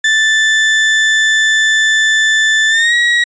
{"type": "tone with pitch glide", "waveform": "35% pulse", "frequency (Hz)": [1760, 1908.2], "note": ["A6", "A#6"], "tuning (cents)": [0, 40], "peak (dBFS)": -7, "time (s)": [0.04, 3.24], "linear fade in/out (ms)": 5, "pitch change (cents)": 140, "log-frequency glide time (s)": [2.69, 2.94], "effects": ["resampled to 16000 Hz"]}